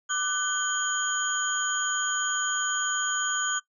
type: tone cluster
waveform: sine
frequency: 1181 / 1504 / 3152 / 6770 Hz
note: D6 / F#6 / G7 / G#8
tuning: +9 / +28 / +9 / +32 cents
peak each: -32 / -28 / -33 / -30 dBFS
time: 0.09-3.6 s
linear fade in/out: 20 ms
effects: noise-tail reverb RT60 0.1 s tail -19 dB re dry